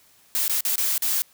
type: noise with dropouts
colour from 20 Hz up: blue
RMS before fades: -23 dBFS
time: 0.35-1.22 s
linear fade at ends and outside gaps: 0 ms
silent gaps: 0.48-0.496 / 0.607-0.651 / 0.757-0.78 / 0.979-1.022 s
effects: white hiss -57 dBFS RMS until 1.33 s